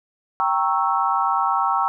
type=chord; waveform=sine; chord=G diminished seventh; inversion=none; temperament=equal with one note detuned; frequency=784 / 932.3 / 1102.3 / 1318.5 Hz; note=G5 / Bb5 / Db6 / Fb6; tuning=0 / 0 / -10 / 0 cents; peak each=-23 dBFS; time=0.4-1.88 s; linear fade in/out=0 ms; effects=none